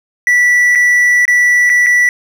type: tone with dropouts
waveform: triangle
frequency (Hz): 1959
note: B6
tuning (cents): -15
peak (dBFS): -5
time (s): 0.27-2.09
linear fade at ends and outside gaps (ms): 1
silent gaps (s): 0.752-0.756 / 1.254-1.279 / 1.695-1.699 / 1.863-1.867
effects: none